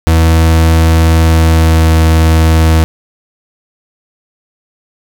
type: tone with pitch glide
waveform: 40% pulse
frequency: 81.3 to 80.51 Hz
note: E2 to E2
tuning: -23 to -40 cents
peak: -4 dBFS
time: 0.07-2.84 s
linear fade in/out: 0 ms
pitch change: -17 cents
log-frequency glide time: 1.27-1.97 s
effects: none